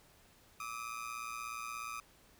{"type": "ring-modulated tone", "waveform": "30% pulse", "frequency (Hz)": 1226, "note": "D#6", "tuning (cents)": -26, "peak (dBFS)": -35, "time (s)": [0.6, 2], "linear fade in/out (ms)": 2, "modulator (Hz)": 58.4, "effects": ["pink hiss -64 dBFS RMS until 2.39 s"]}